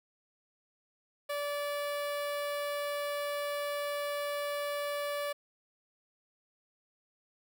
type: tone with notch filter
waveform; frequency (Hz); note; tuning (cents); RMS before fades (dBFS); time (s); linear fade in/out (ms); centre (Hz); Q
sawtooth; 579; D5; -25; -35; 1.29-5.33; 10; 6400; 1.8
effects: none